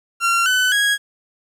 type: tone with pitch steps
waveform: 30% pulse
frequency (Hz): 1373 / 1505.9 / 1651.8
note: F6 / F#6 / G#6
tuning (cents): -30 / +30 / -10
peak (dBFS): -12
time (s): 0.2-0.98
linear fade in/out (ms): 50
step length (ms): 260
effects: low-pass 12000 Hz 12 dB/octave + 9-bit